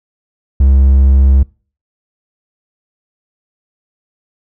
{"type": "tone", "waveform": "triangle", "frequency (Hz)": 67.4, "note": "C#2", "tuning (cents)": -48, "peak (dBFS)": -3, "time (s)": [0.6, 1.43], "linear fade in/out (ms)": 5, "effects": ["noise-tail reverb RT60 0.4 s tail -24 dB re dry"]}